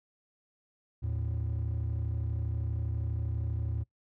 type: tone pair together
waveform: triangle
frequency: 78.7 / 111.13 Hz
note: D#2 / A2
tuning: +20 / +18 cents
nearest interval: tritone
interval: 598 cents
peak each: -30 / -30 dBFS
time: 1.02-3.84 s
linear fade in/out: 20 ms
effects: noise-tail reverb RT60 0.1 s tail -21 dB re dry + tanh soft clip ceiling -24 dBFS